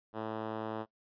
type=tone with band-pass filter; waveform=5% pulse; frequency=110 Hz; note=A2; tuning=in tune; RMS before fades=-38 dBFS; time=0.13-0.86 s; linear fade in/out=50 ms; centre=380 Hz; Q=0.57; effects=noise-tail reverb RT60 0.1 s tail -21 dB re dry + resampled to 11025 Hz